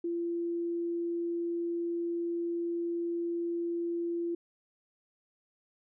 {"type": "tone", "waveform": "sine", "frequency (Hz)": 341.3, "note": "F4", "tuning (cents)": -40, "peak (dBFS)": -30, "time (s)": [0.04, 4.35], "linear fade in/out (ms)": 5, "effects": []}